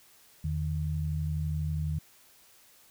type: tone pair together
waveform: sine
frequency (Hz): 81.52 / 153.6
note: E2 / D#3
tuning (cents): -19 / -22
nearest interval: major seventh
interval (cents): 1097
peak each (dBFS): -31 / -31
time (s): 0.44-1.99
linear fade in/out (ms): 5
effects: white hiss -59 dBFS RMS until 2.9 s